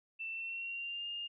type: tone with pitch glide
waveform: sine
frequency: 2672 to 2821 Hz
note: E7 to F7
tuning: +23 to +17 cents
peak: -38 dBFS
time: 0.19-1.28 s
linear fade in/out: 20 ms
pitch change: +94 cents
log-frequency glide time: 0.3-1.08 s
effects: none